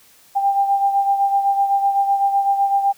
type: beating tone pair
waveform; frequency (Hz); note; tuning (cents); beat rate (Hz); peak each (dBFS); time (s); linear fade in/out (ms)
sine; 793 / 800.9; G5 / G5; +20 / +37; 7.9; -15 / -23; 0.35-2.93; 20
effects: white hiss -51 dBFS RMS until 2.97 s